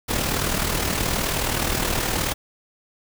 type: noise with amplitude modulation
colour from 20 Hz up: pink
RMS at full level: -21 dBFS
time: 0.08-2.34 s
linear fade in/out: 20 ms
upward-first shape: sine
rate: 39 Hz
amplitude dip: 55%
effects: none